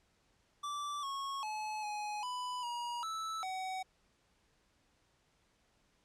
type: tone with pitch steps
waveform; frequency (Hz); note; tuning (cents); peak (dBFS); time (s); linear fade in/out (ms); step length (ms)
square; 1165 / 1098 / 857 / 838 / 995 / 955 / 1313 / 753; D6 / C#6 / A5 / G#5 / B5 / A#5 / E6 / F#5; -14 / -17 / -46 / +15 / +13 / +42 / -7 / +30; -38; 0.63-3.83; 10; 400
effects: pink hiss -73 dBFS RMS until 6.04 s + low-pass 8000 Hz 12 dB/octave